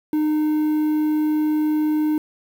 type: tone with quantisation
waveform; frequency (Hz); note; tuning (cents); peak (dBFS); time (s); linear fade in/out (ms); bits
triangle; 305.7; D#4; -30; -15; 0.13-2.18; 2; 7
effects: none